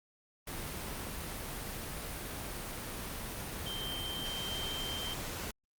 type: tone in noise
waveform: sine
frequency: 3136 Hz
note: G7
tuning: in tune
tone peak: -38 dBFS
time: 3.66-5.14 s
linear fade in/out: 5 ms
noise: pink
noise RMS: -40 dBFS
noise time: 0.47-5.51 s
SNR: -1 dB
effects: Opus 32 kbps